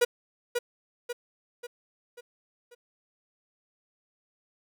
45% pulse tone with echo, 483.2 Hz, B4, 38 cents flat, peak -19 dBFS, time 0.01-0.05 s, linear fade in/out 10 ms, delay 540 ms, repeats 5, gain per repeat -6 dB, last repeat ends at 2.75 s, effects none

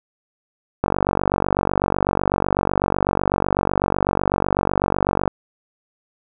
click train, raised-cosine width 1 ms, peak -3 dBFS, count 214, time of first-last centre 0.84-5.277 s, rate 48 Hz, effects none

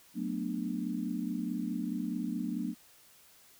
sine chord, B minor seventh, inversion second, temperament just, 185.21 / 222.2 / 246.9 / 296.3 Hz, F#3 / A3 / B3 / D4, +2 / +17 / 0 / +15 cents, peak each -38 / -37 / -37 / -38 dBFS, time 0.14-2.75 s, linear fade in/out 50 ms, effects white hiss -60 dBFS RMS until 3.59 s

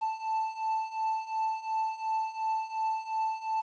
triangle beating tone pair, 880 / 882.8 Hz, A5 / A5, 0 / +5 cents, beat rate 2.8 Hz, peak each -32 / -29 dBFS, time 0.01-3.62 s, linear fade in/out 20 ms, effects resampled to 16000 Hz + 10-bit

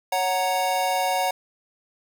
square chord, F# major, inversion second, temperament equal, 554.4 / 740 / 932.3 Hz, C#5 / F#5 / A#5, 0 / 0 / 0 cents, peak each -29 / -24 / -28 dBFS, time 0.12-1.31 s, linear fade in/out 5 ms, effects none

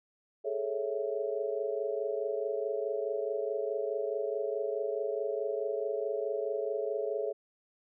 sine chord, A major seventh, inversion third, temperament equal, 415.3 / 440 / 554.4 / 659.3 Hz, G#4 / A4 / C#5 / E5, 0 / 0 / 0 / 0 cents, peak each -35 / -35 / -36 / -39 dBFS, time 0.44-7.33 s, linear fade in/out 20 ms, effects none

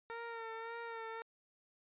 15% pulse tone with vibrato, 457.6 Hz, A#4, 32 cents flat, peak -36 dBFS, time 0.1-1.22 s, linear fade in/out 0 ms, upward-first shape sine, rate 1.8 Hz, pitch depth 35 cents each way, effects resampled to 8000 Hz

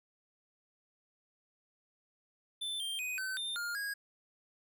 square tone with pitch steps, 3530 / 3174 / 2498 / 1529 / 3606 / 1412 / 1643 Hz, A7 / G7 / D#7 / G6 / A7 / F6 / G#6, +5 / +21 / +6 / -44 / +42 / +19 / -19 cents, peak -36 dBFS, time 2.61-3.94 s, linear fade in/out 10 ms, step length 190 ms, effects none

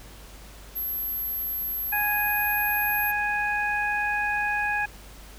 sine tone, 12210 Hz, G9, 47 cents flat, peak -27 dBFS, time 0.75-3.12 s, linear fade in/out 20 ms
harmonic tone, 830.6 Hz, G#5, in tune, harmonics 1 / 2 / 3, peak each -28 / -26 / -30 dBFS, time 1.92-4.86 s, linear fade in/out 10 ms
effects added 50 Hz sine -45 dBFS peak until 5.38 s + pink hiss -48 dBFS RMS until 5.38 s

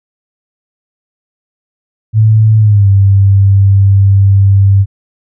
sine tone with pitch glide, 109.2 to 98.42 Hz, A2 to G2, -13 to +7 cents, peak -3 dBFS, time 2.13-4.86 s, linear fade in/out 50 ms, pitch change -180 cents, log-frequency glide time 2.58-2.88 s, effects none

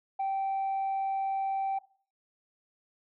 sine tone, 778 Hz, G5, 13 cents flat, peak -26 dBFS, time 0.19-1.79 s, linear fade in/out 10 ms, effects noise-tail reverb RT60 0.4 s tail -17 dB re dry + tanh soft clip ceiling -26 dBFS

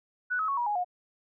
sine tone with pitch steps, 1480 / 1281 / 1108.7 / 959.7 / 830.6 / 718.9 Hz, F#6 / E6 / C#6 / B5 / G#5 / F5, 0 / -50 / 0 / -50 / 0 / +50 cents, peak -26 dBFS, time 0.3-0.846 s, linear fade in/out 20 ms, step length 91 ms, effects none

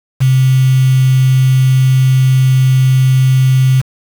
sine tone with quantisation, 130.81 Hz, C3, in tune, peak -6 dBFS, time 0.2-3.82 s, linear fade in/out 20 ms, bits 4, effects none

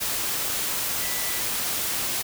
sine tone in noise, 1975.5 Hz, B6, in tune, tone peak -37 dBFS, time 1-1.41 s, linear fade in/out 20 ms, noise white, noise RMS -27 dBFS, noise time 0-2.23 s, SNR -13 dB, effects none

